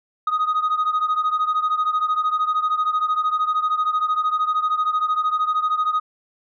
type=beating tone pair; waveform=sine; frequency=1244.5 / 1257.5 Hz; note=D#6 / D#6; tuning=0 / +18 cents; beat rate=13 Hz; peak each=-18 / -21 dBFS; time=0.27-6 s; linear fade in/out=5 ms; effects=tanh soft clip ceiling -15 dBFS